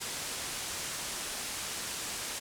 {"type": "low-pass noise", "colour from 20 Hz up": "white", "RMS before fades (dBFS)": -38, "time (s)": [0, 2.4], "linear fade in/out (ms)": 20, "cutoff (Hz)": 10000, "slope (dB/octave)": 24, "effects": []}